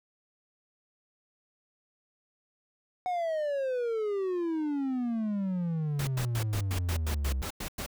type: exponential sweep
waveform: triangle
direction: down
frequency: 740 to 63.5 Hz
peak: -26 dBFS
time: 3.06-7.42 s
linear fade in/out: 0 ms
type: noise bursts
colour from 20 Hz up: pink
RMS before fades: -36 dBFS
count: 11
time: 5.99-7.863 s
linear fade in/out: 5 ms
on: 83 ms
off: 96 ms
effects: none